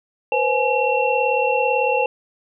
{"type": "tone cluster", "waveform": "sine", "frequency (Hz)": [485, 523, 845, 2718], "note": ["B4", "C5", "G#5", "F7"], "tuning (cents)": [-31, -1, 30, -48], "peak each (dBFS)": [-22, -21, -21, -23], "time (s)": [0.32, 2.06], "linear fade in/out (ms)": 2, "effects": []}